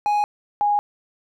triangle / sine tone pair in turn, 830.6 / 825.3 Hz, G#5 / G#5, 0 / -11 cents, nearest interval unison, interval 11 cents, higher first, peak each -15 / -16 dBFS, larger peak first, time 0.06-0.24 / 0.61-0.79 s, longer neither, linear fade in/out 0 ms, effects none

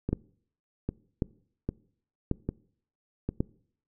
two click trains, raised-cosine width 3 ms, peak -16 / -13 dBFS, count 5 / 4, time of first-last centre 0.09-3.29 / 0.13-3.405 s, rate 1.25 / 0.916 Hz, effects noise-tail reverb RT60 0.6 s tail -23 dB re dry

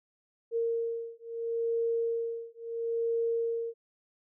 sine beating tone pair, 461.3 / 462.04 Hz, A#4 / A#4, -18 / -15 cents, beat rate 0.74 Hz, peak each -32 / -32 dBFS, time 0.51-3.74 s, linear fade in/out 50 ms, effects none

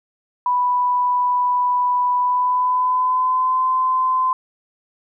sine tone with pitch glide, 988 to 1028.8 Hz, B5 to C6, 0 to -30 cents, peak -15 dBFS, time 0.46-4.33 s, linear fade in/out 2 ms, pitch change +70 cents, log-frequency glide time 2.16-3.65 s, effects none

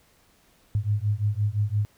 sine beating tone pair, 101.5 / 107.3 Hz, G#2 / A2, -39 / -43 cents, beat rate 5.8 Hz, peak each -25 dBFS, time 0.75-1.85 s, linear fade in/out 0 ms, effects pink hiss -61 dBFS RMS until 1.97 s

